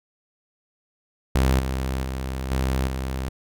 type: tone with level steps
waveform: sawtooth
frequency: 65.5 Hz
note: C2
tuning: 2 cents sharp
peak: -13 / -20 / -23 / -17 / -22 dBFS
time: 1.35-3.29 s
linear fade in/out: 5 ms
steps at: 1.59 / 2.03 / 2.51 / 2.87 s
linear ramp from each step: 2 ms
effects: none